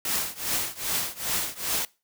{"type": "noise with tremolo", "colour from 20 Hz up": "white", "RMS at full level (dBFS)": -25, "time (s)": [0.05, 1.85], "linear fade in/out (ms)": 2, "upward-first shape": "triangle", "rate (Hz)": 2.5, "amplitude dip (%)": 95, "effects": ["noise-tail reverb RT60 0.3 s tail -22 dB re dry"]}